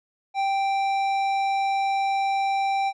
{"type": "tone with tanh clipping", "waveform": "triangle", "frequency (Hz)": 784, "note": "G5", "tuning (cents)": 0, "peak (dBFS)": -23, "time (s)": [0.34, 2.93], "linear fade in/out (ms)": 50, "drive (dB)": 16, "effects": []}